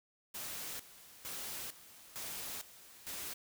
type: noise with tremolo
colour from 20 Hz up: white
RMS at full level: -43 dBFS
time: 0.34-3.34 s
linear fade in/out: 10 ms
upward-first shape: square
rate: 1.1 Hz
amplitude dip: 80%
effects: none